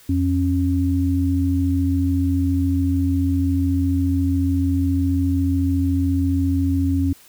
sine tone pair together, 86.41 / 273.4 Hz, F2 / C#4, -18 / -24 cents, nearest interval octave + minor sixth, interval 1994 cents, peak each -19 dBFS, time 0.09-7.13 s, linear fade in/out 5 ms, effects white hiss -49 dBFS RMS until 7.28 s

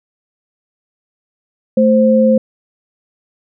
sine tone pair together, 220 / 523.3 Hz, A3 / C5, 0 / 0 cents, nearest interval octave + minor third, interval 1500 cents, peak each -10 dBFS, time 1.77-2.38 s, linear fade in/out 5 ms, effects none

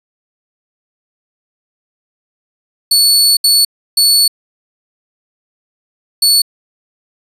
sawtooth tone bursts at uneven times, 4435 Hz, C#8, in tune, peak -4 dBFS, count 4, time 2.91-3.37 / 3.44-3.65 / 3.97-4.28 / 6.22-6.42 s, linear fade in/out 5 ms, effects resampled to 32000 Hz

